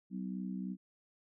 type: harmonic tone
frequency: 63.1 Hz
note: B1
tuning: 38 cents sharp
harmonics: 3 / 4 / 5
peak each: -38 / -43 / -49 dBFS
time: 0.1-0.77 s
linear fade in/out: 50 ms
effects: none